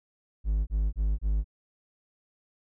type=tone bursts; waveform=triangle; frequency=51.91 Hz; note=G#1; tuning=in tune; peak=-21 dBFS; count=4; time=0.44-1.444 s; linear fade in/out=50 ms; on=230 ms; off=28 ms; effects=none